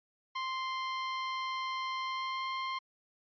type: tone with pitch glide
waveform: sawtooth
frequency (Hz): 1046.5 to 1053.8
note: C6 to C6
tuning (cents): 0 to +12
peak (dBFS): -30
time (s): 0.35-2.79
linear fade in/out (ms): 10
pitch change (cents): +12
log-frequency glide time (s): 2.01-2.46
effects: resampled to 11025 Hz